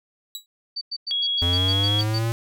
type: tone with exponential decay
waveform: sawtooth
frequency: 3900 Hz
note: B7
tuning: 23 cents flat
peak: -24 dBFS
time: 0.35-0.46 s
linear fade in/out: 1 ms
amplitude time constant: 23 ms
type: tone bursts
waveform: sine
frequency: 4587 Hz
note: D8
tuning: 42 cents flat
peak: -26 dBFS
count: 10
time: 0.76-2.19 s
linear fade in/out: 10 ms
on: 53 ms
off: 100 ms
type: tone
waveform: sine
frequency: 3322 Hz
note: G#7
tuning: in tune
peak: -21 dBFS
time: 1.11-2.01 s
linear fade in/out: 0 ms
type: linear sweep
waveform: square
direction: up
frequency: 85.7 to 116.54 Hz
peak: -22 dBFS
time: 1.42-2.32 s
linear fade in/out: 0 ms
effects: none